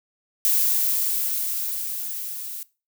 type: noise with level ramp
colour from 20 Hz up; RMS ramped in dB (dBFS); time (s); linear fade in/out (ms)
violet; -19 to -34; 0.45-2.63; 0
effects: noise-tail reverb RT60 0.3 s tail -20 dB re dry